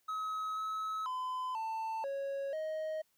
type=tone with pitch steps; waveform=triangle; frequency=1278 / 1289 / 1017 / 890 / 552 / 627 Hz; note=D#6 / E6 / C6 / A5 / C#5 / D#5; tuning=+46 / -39 / -50 / +20 / -7 / +13 cents; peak=-33 dBFS; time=0.08-3.02 s; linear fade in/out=10 ms; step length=490 ms; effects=white hiss -75 dBFS RMS until 3.17 s